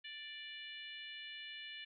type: harmonic tone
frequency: 587.3 Hz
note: D5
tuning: in tune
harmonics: 3 / 4 / 5 / 6 / 7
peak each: -52 / -53 / -50 / -54 / -61 dBFS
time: 0.04-1.85 s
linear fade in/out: 10 ms
effects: none